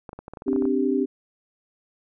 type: clicks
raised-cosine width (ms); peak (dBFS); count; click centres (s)
1; -23; 12; 0.092 / 0.131 / 0.19 / 0.281 / 0.336 / 0.372 / 0.421 / 0.482 / 0.531 / 0.562 / 0.623 / 0.654
type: chord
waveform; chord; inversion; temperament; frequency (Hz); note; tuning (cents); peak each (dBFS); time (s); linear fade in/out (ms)
sine; C suspended second; none; equal; 261.6 / 293.7 / 392; C4 / D4 / G4; 0 / 0 / 0; -23 / -25 / -24; 0.46-1.06; 20
effects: none